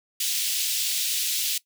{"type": "high-pass noise", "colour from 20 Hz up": "pink", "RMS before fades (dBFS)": -26, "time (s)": [0.2, 1.58], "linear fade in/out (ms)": 5, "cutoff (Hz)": 3000, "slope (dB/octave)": 24, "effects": ["noise-tail reverb RT60 0.1 s tail -19 dB re dry"]}